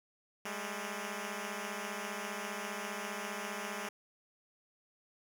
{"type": "beating tone pair", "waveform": "5% pulse", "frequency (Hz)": [200, 215], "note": ["G3", "A3"], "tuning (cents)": [35, -40], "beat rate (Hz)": 15, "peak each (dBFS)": [-29, -30], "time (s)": [0.45, 3.89], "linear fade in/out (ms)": 5, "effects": []}